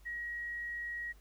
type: tone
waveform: sine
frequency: 1900 Hz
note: A#6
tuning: 33 cents sharp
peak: -37 dBFS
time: 0.05-1.13 s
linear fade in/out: 20 ms
effects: added 50 Hz sine -56 dBFS peak until 1.2 s + pink hiss -67 dBFS RMS until 1.2 s